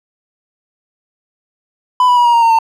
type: tone with pitch steps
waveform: triangle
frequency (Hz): 1000 / 982.8 / 965.9 / 949.3 / 933 / 917 / 901.3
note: B5 / B5 / B5 / A#5 / A#5 / A#5 / A5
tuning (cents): +21 / -9 / -39 / +31 / +1 / -29 / +41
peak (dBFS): -5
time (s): 2-2.588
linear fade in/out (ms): 2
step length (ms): 84
effects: none

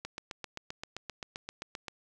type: click train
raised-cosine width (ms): 0.2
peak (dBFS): -21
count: 15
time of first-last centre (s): 0.05-1.882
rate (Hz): 7.64
effects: none

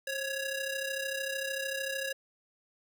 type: ring-modulated tone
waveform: sawtooth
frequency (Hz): 1108.7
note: C#6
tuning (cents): 0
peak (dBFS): -26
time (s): 0.07-2.13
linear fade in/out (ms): 5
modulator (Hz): 571
effects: none

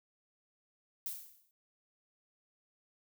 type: noise with exponential decay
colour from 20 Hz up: violet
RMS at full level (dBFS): -37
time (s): 1.06-1.51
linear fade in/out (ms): 1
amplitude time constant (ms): 96
effects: none

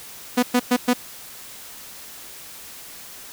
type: tone bursts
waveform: sawtooth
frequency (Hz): 246.9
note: B3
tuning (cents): 0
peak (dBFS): -11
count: 4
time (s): 0.37-0.936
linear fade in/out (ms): 10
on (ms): 59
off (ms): 110
effects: white hiss -40 dBFS RMS until 3.32 s

